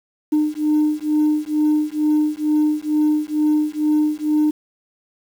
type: beating tone pair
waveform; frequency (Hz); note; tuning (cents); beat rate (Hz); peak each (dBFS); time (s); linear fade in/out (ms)
sine; 302.2 / 304.4; D4 / D#4; +50 / -38; 2.2; -17; 0.32-4.51; 10
effects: tanh soft clip ceiling -11 dBFS + 7-bit